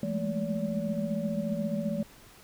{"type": "tone cluster", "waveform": "sine", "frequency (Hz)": [169.4, 202.8, 210.9, 225.6, 572], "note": ["E3", "G#3", "G#3", "A3", "D5"], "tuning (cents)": [48, -41, 27, 44, -46], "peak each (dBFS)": [-35, -39, -32, -35, -35], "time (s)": [0.03, 2.03], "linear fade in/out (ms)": 2, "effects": ["pink hiss -54 dBFS RMS until 2.43 s"]}